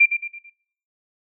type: tone with echo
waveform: sine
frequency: 2375 Hz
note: D7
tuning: 19 cents sharp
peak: -9 dBFS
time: 0-0.06 s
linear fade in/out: 10 ms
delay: 110 ms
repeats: 4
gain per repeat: -8 dB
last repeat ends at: 0.5 s
effects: noise-tail reverb RT60 0.6 s tail -23 dB re dry